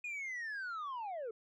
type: linear sweep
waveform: sine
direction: down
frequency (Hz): 2479 to 423.8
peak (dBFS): -36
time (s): 0.04-1.31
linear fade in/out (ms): 5
effects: tanh soft clip ceiling -38 dBFS